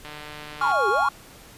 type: click train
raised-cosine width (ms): 0.3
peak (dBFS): -22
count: 101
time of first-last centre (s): 0.05-0.717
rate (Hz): 150
type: exponential two-way sweep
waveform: sine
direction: down then up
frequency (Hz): 1174.7 to 376.3 to 1174.7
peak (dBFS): -23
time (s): 0.61-1.09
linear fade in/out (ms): 5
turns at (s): 0.89
type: chord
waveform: triangle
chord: Db major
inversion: second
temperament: equal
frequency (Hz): 830.6 / 1108.7 / 1396.9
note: Ab5 / Db6 / F6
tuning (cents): 0 / 0 / 0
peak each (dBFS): -24 / -22 / -22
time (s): 0.61-1.09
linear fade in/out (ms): 5
effects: pink hiss -47 dBFS RMS until 1.57 s + resampled to 32000 Hz